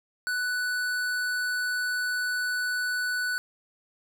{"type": "tone with tanh clipping", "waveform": "sine", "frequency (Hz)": 1487, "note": "F#6", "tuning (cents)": 8, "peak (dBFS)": -28, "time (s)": [0.27, 3.38], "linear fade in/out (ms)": 0, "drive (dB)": 18, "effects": []}